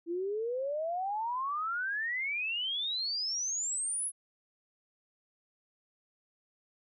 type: exponential sweep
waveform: sine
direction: up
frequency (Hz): 329.6 to 10840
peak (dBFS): -31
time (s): 0.06-4.12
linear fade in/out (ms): 50
effects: none